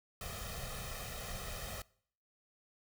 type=noise with comb filter; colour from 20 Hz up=pink; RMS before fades=-43 dBFS; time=0.21-1.82 s; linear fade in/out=2 ms; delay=1.6 ms; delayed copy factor=+0.9; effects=noise-tail reverb RT60 0.6 s tail -23 dB re dry